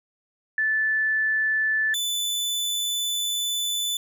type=tone pair in turn; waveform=sine / sawtooth; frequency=1749 / 3498 Hz; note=A6 / A7; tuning=-11 / -11 cents; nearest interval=octave; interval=1200 cents; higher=second; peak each=-20 / -21 dBFS; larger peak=first; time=0.58-1.94 / 1.94-3.97 s; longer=second; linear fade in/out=2 ms; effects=none